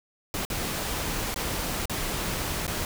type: noise with dropouts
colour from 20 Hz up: pink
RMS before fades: -30 dBFS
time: 0.34-2.85 s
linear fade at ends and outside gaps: 1 ms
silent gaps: 0.451-0.501 / 1.343-1.36 / 1.856-1.896 / 2.667-2.678 s
effects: none